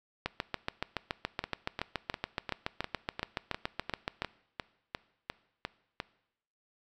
two click trains, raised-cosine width 0.3 ms, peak -15 / -18 dBFS, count 29 / 14, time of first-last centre 0.26-4.22 / 1.44-6.001 s, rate 7.07 / 2.85 Hz, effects noise-tail reverb RT60 0.8 s tail -20 dB re dry

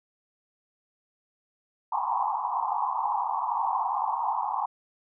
pink band-pass noise, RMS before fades -28 dBFS, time 1.92-4.66 s, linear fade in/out 5 ms, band 770 to 1100 Hz, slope 96 dB/octave, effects none

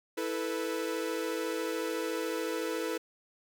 45% pulse chord, E suspended fourth, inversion none, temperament equal with one note detuned, 327.4 / 440 / 493.9 Hz, E4 / A4 / B4, -12 / 0 / 0 cents, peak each -36 / -36 / -36 dBFS, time 0.17-2.98 s, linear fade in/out 10 ms, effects none

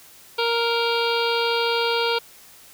harmonic tone, 466.2 Hz, A#4, in tune, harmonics 1 / 2 / 3 / 5 / 6 / 7 / 8 / 9 / 10, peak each -23 / -26 / -28 / -30 / -31 / -31 / -32 / -33 / -33 dBFS, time 0.38-2.19 s, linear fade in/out 10 ms, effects white hiss -48 dBFS RMS until 2.73 s

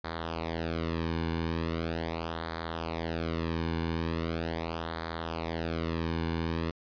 sawtooth tone with flanger, 82.41 Hz, E2, in tune, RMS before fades -33 dBFS, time 0.04-6.71 s, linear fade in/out 5 ms, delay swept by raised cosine 0.36 to 1.56 ms, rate 0.4 Hz, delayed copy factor -0.8, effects resampled to 11025 Hz

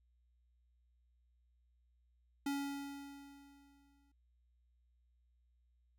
square tone with exponential decay, 280.6 Hz, C#4, 21 cents sharp, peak -35 dBFS, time 2.46-4.12 s, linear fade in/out 5 ms, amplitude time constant 360 ms, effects added 60 Hz sine -70 dBFS peak until 5.98 s

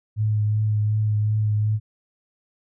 sine tone with vibrato, 106.6 Hz, G#2, 46 cents sharp, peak -18 dBFS, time 0.16-1.8 s, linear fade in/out 50 ms, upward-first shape triangle, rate 2.7 Hz, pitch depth 23 cents each way, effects none

